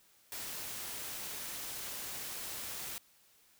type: noise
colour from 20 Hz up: white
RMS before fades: -42 dBFS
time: 0.32-2.98 s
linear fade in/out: 0 ms
effects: white hiss -66 dBFS RMS until 3.59 s